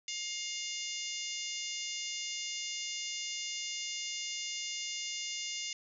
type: harmonic tone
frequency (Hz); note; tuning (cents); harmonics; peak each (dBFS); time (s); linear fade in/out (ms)
708; F5; +23; 3 / 4 / 5 / 6 / 7 / 8 / 9 / 10; -44 / -42 / -45 / -50 / -44 / -48 / -43 / -47; 0.08-5.73; 2
effects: none